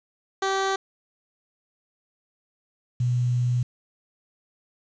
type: tone pair in turn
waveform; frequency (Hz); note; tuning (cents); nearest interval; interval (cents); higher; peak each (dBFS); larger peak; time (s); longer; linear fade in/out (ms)
15% pulse / sine; 387.2 / 122.63; G4 / B2; -21 / -12; octave + minor sixth; 1991; first; -16 / -20; first; 0.42-0.76 / 3-3.63; second; 5
effects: resampled to 16000 Hz + 8-bit